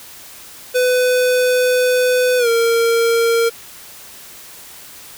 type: tone with pitch glide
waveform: square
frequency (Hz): 501 to 462.1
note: B4 to A#4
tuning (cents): +25 to -15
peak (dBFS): -13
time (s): 0.74-3.5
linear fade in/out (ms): 20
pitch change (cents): -140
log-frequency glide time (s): 2.38-2.48
effects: white hiss -38 dBFS RMS until 5.17 s